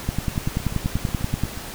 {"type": "two click trains", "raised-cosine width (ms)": 5, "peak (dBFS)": [-9, -20], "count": [15, 11], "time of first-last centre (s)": [[0.09, 1.436], [0.36, 1.575]], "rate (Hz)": [10.4, 8.23], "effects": ["pink hiss -35 dBFS RMS until 1.74 s"]}